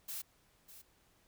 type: noise with echo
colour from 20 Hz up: blue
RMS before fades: -42 dBFS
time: 0.08-0.22 s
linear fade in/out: 10 ms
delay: 600 ms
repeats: 1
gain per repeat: -13 dB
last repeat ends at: 0.82 s
effects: pink hiss -70 dBFS RMS until 1.27 s